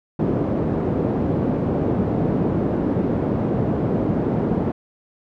pink band-pass noise, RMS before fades -21 dBFS, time 0.19-4.72 s, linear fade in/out 5 ms, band 140 to 420 Hz, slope 12 dB/octave, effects none

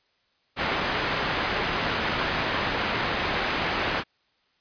white low-pass noise, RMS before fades -27 dBFS, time 0.56-4.04 s, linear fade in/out 50 ms, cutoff 2200 Hz, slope 12 dB/octave, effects white hiss -68 dBFS RMS until 4.6 s + resampled to 11025 Hz

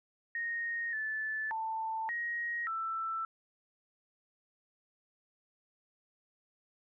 sine tone with pitch steps, 1861 / 1746 / 888 / 1885 / 1329 Hz, A#6 / A6 / A5 / A#6 / E6, -3 / -14 / +16 / +19 / +14 cents, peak -33 dBFS, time 0.35-3.25 s, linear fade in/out 2 ms, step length 580 ms, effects none

